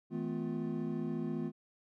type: tone cluster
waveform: triangle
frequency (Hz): 161.3 / 217.2 / 251.9 / 351.4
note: E3 / A3 / B3 / F4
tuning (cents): -37 / -22 / +34 / +11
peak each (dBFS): -38 / -37 / -37 / -39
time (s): 0.1-1.52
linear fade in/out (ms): 50
effects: none